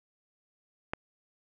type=click; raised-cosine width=0.5 ms; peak=-16 dBFS; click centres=0.935 s; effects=none